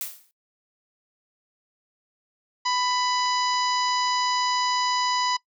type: noise with exponential decay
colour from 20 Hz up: blue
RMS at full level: -28 dBFS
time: 0.01-0.31 s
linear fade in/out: 0 ms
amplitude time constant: 65 ms
type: harmonic tone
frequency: 994 Hz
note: B5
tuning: 11 cents sharp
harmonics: 1 / 2 / 3 / 4 / 5 / 6 / 7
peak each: -24 / -32 / -35 / -35 / -29 / -38 / -38 dBFS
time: 2.65-5.37 s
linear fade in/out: 10 ms
type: clicks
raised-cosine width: 0.2 ms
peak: -28 dBFS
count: 6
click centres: 2.912 / 3.194 / 3.258 / 3.539 / 3.885 / 4.075 s
effects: noise-tail reverb RT60 0.1 s tail -20 dB re dry